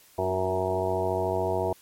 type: harmonic tone with a mistuned harmonic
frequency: 93.8 Hz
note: F#2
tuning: 24 cents sharp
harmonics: 1 / 2 / 3 / 4 / 5 / 6 / 7 / 8 / 9 / 10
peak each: -33 / -39 / -41 / -30 / -31 / -41 / -29 / -39 / -35 / -34 dBFS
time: 0.18-1.73 s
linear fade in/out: 5 ms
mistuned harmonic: 4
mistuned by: -20 cents
effects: white hiss -56 dBFS RMS until 1.81 s + MP3 64 kbps